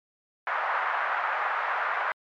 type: band-pass noise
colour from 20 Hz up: white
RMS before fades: -28 dBFS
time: 0.47-2.12 s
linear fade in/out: 0 ms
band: 730 to 1600 Hz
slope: 24 dB/octave
effects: MP3 96 kbps